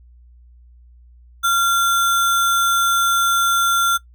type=tone with sample-and-hold; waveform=sine; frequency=1380 Hz; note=F6; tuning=21 cents flat; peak=-13 dBFS; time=1.43-3.98 s; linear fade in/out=20 ms; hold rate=4900 Hz; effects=noise-tail reverb RT60 0.1 s tail -20 dB re dry + added 60 Hz sine -44 dBFS peak until 4.14 s